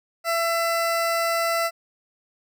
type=tone; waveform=20% pulse; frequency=670 Hz; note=E5; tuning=28 cents sharp; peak=-16 dBFS; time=0.24-1.71 s; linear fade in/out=50 ms; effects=none